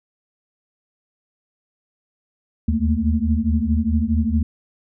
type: tone cluster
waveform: sine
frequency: 75.8 / 80.5 / 218.4 / 230.9 Hz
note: D#2 / E2 / A3 / A#3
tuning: -45 / -41 / -13 / -16 cents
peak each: -22 dBFS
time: 2.68-4.43 s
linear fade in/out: 5 ms
effects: none